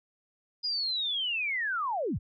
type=linear sweep; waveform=sine; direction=down; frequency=4978 to 38.43 Hz; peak=-28 dBFS; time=0.63-2.19 s; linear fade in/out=20 ms; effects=none